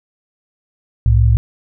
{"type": "tone pair together", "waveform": "sine", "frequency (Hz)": [65.3, 110], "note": ["C2", "A2"], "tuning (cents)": [-3, 0], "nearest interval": "major sixth", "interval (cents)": 903, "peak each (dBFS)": -11, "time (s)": [1.06, 1.37], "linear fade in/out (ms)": 0, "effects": []}